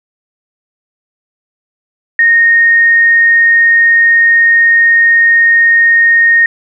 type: tone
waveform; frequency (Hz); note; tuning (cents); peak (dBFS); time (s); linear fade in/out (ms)
sine; 1852; A#6; -12; -4; 2.19-6.46; 2
effects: none